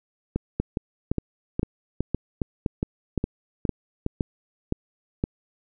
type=two click trains; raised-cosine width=3 ms; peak=-11 / -10 dBFS; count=10 / 10; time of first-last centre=0.36-4.064 / 0.6-5.239 s; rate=2.43 / 1.94 Hz; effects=none